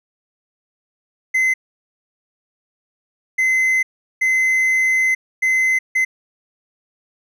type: tone bursts at uneven times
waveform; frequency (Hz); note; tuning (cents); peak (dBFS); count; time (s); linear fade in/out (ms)
triangle; 2052; C7; -34; -12; 5; 1.34-1.54 / 3.38-3.83 / 4.21-5.15 / 5.42-5.79 / 5.95-6.05; 10
effects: none